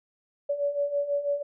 sine beating tone pair, 568 / 574.1 Hz, C#5 / D5, +42 / -39 cents, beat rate 6.1 Hz, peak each -31 / -26 dBFS, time 0.49-1.43 s, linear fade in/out 10 ms, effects none

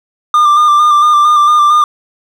triangle tone with vibrato, 1196 Hz, D6, 31 cents sharp, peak -3 dBFS, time 0.34-1.84 s, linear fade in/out 2 ms, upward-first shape square, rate 4.4 Hz, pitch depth 24 cents each way, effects none

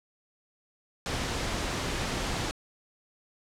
pink noise, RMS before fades -31 dBFS, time 1.06-2.51 s, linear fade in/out 0 ms, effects low-pass 7000 Hz 12 dB/octave

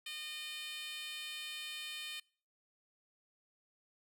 10% pulse tone with high-pass filter, 610 Hz, D#5, 34 cents flat, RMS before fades -44 dBFS, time 0.06-2.2 s, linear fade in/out 5 ms, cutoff 2800 Hz, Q 1.8, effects noise-tail reverb RT60 0.5 s tail -26 dB re dry

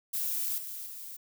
violet noise with level steps, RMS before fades -32 / -40 / -43 dBFS, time 0.13-1.17 s, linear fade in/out 10 ms, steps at 0.58 / 0.86 s, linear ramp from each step 2 ms, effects none

